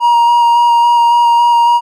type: tone with vibrato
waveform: triangle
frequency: 946 Hz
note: A#5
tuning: 25 cents sharp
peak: -4 dBFS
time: 0-1.81 s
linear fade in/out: 50 ms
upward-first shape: square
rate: 3.6 Hz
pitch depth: 10 cents each way
effects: none